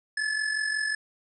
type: tone with amplitude modulation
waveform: square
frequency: 1724 Hz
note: A6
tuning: 36 cents flat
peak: -24 dBFS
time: 0.17-0.95 s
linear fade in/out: 5 ms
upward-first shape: sine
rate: 45.5 Hz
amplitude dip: 60%
effects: resampled to 22050 Hz + 10-bit